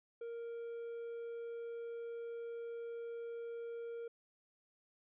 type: tone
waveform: triangle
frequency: 466.2 Hz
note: A#4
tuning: in tune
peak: -40 dBFS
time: 0.21-4.08 s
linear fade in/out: 5 ms
effects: resampled to 8000 Hz